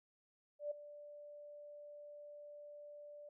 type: tone with ADSR envelope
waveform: sine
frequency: 587.3 Hz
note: D5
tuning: in tune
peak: -36 dBFS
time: 0.59-3.29 s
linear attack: 120 ms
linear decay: 9 ms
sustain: -15 dB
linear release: 4 ms
effects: none